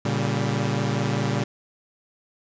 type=chord; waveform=sawtooth; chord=G diminished; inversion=first; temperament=equal with one note detuned; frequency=116.54 / 141.42 / 196 Hz; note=Bb2 / Db3 / G3; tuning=0 / +35 / 0 cents; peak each=-22 / -22 / -24 dBFS; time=0.05-1.44 s; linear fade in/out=5 ms; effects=resampled to 16000 Hz + 9-bit